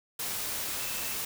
sine tone in noise, 2646 Hz, E7, 6 cents sharp, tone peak -44 dBFS, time 0.79-1.14 s, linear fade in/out 5 ms, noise white, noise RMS -34 dBFS, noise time 0.19-1.25 s, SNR -13 dB, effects none

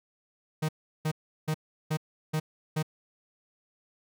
45% pulse tone bursts, 155.56 Hz, D#3, in tune, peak -26 dBFS, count 6, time 0.62-2.828 s, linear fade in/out 10 ms, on 68 ms, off 360 ms, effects none

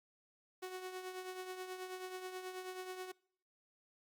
sawtooth tone with tremolo, 370 Hz, F#4, in tune, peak -37 dBFS, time 0.62-3.12 s, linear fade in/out 10 ms, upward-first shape triangle, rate 9.3 Hz, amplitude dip 60%, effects noise-tail reverb RT60 0.6 s tail -25 dB re dry + Opus 48 kbps

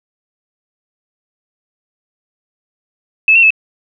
sine tone with pitch steps, 2606 / 2721 / 2605 Hz, E7 / F7 / E7, -20 / -46 / -21 cents, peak -5 dBFS, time 3.28-3.505 s, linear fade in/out 2 ms, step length 75 ms, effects none

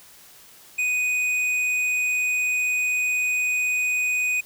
sine tone with hard clipping, 2489 Hz, D#7, in tune, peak -22 dBFS, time 0.78-4.41 s, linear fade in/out 10 ms, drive 7 dB, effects white hiss -49 dBFS RMS until 4.45 s

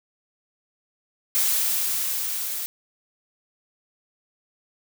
blue noise with level ramp, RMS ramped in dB -21 to -30 dBFS, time 1.35-2.66 s, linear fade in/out 0 ms, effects none

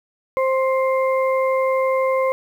harmonic tone, 526 Hz, C5, 9 cents sharp, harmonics 1 / 2 / 4, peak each -17 / -23 / -29 dBFS, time 0.37-2.32 s, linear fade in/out 0 ms, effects 8-bit

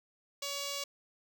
5% pulse tone with notch filter, 564 Hz, C#5, 30 cents sharp, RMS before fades -38 dBFS, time 0.42-0.84 s, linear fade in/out 5 ms, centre 1600 Hz, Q 1.9, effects none

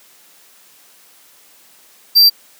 square tone, 4699 Hz, D8, in tune, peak -6 dBFS, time 2.15-2.3 s, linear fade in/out 20 ms, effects white hiss -48 dBFS RMS until 2.59 s + high-pass 200 Hz 12 dB/octave

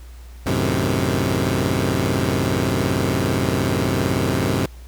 15% pulse chord, F# diminished seventh, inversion none, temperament equal, 92.5 / 110 / 130.81 / 155.56 Hz, F#2 / A2 / C3 / Eb3, 0 / 0 / 0 / 0 cents, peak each -16 / -19 / -16 / -21 dBFS, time 0.46-4.66 s, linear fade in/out 5 ms, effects added 60 Hz sine -36 dBFS peak until 4.87 s + pink hiss -50 dBFS RMS until 4.87 s

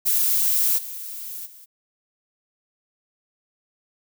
violet noise with level steps, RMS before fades -20 / -34 / -46 dBFS, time 0.05-1.66 s, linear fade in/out 20 ms, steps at 0.77 / 1.45 s, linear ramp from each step 20 ms, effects none

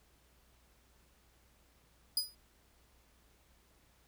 sawtooth tone with exponential decay, 4947 Hz, D#8, 11 cents flat, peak -24 dBFS, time 2.17-2.35 s, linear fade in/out 2 ms, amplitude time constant 39 ms, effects added 60 Hz sine -69 dBFS peak until 4.07 s + pink hiss -69 dBFS RMS until 4.07 s

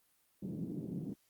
white band-pass noise, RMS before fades -41 dBFS, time 0.42-1.14 s, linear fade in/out 10 ms, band 140 to 280 Hz, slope 24 dB/octave, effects white hiss -73 dBFS RMS until 1.29 s + Opus 32 kbps

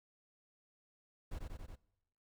brown noise with echo, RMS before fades -42 dBFS, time 1.31-1.39 s, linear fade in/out 10 ms, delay 92 ms, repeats 4, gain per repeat -2 dB, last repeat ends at 1.758 s, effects noise-tail reverb RT60 0.9 s tail -22 dB re dry

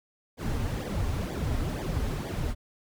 brown noise with flanger, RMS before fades -30 dBFS, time 0.37-2.55 s, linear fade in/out 50 ms, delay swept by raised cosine 0.72 to 6.12 ms, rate 2.1 Hz, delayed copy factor -0.95, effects none

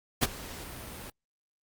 pink noise with ADSR envelope, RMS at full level -22 dBFS, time 0.21-1.1 s, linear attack 22 ms, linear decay 30 ms, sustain -20 dB, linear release 3 ms, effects Opus 48 kbps

